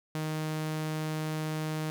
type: tone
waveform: sawtooth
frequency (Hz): 155.8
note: D#3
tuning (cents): +3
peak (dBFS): -27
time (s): 0.15-1.9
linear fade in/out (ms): 0
effects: none